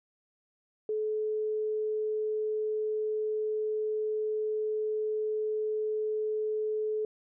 sine tone, 430 Hz, A4, 40 cents flat, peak -28 dBFS, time 0.89-7.05 s, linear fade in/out 2 ms, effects none

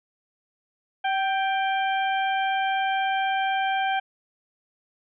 harmonic tone with a mistuned harmonic, 788 Hz, G5, 9 cents sharp, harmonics 1 / 2 / 3 / 4, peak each -23 / -29 / -33 / -35 dBFS, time 1.04-4 s, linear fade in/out 10 ms, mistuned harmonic 1, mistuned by -38 cents, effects none

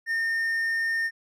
triangle tone, 1822 Hz, A#6, 40 cents flat, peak -22 dBFS, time 0.06-1.11 s, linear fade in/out 50 ms, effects none

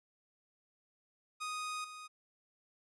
sawtooth tone with level steps, 1244.5 Hz, D#6, in tune, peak -34 / -43 dBFS, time 1.4-2.08 s, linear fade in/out 20 ms, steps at 1.84 s, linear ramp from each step 5 ms, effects resampled to 24000 Hz

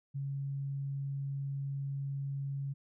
sine tone, 138.59 Hz, C#3, in tune, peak -34 dBFS, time 0.14-2.74 s, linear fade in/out 20 ms, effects none

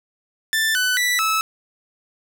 sawtooth tone with pitch steps, 1771 / 1499 / 1968 / 1303 Hz, A6 / F#6 / B6 / E6, +11 / +22 / -7 / -20 cents, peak -14 dBFS, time 0.53-1.41 s, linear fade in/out 0 ms, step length 220 ms, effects none

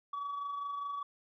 sine tone with amplitude modulation, 1138 Hz, C#6, 45 cents sharp, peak -32 dBFS, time 0.13-1.03 s, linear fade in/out 5 ms, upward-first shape sine, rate 24.9 Hz, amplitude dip 45%, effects tanh soft clip ceiling -33 dBFS

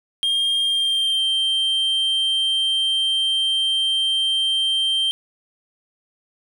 triangle tone with pitch glide, 3212 to 3150 Hz, G7 to G7, +41 to +8 cents, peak -16 dBFS, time 0.23-5.11 s, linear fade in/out 0 ms, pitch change -33 cents, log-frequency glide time 0.61-1.2 s, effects none

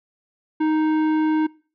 sine tone with tanh clipping, 311.4 Hz, D#4, 2 cents sharp, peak -19 dBFS, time 0.6-1.47 s, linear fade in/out 10 ms, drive 13 dB, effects noise-tail reverb RT60 0.4 s tail -24 dB re dry

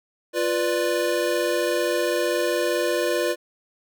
square chord, B diminished, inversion second, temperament equal with one note detuned, 349.2 / 493.9 / 589.4 Hz, F4 / B4 / D5, 0 / 0 / +6 cents, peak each -26 dBFS, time 0.33-3.36 s, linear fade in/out 50 ms, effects none

